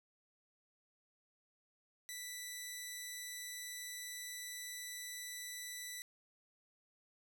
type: tone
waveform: 10% pulse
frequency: 1975.5 Hz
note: B6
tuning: in tune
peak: -35 dBFS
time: 2.09-6.02 s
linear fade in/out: 0 ms
effects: 12-bit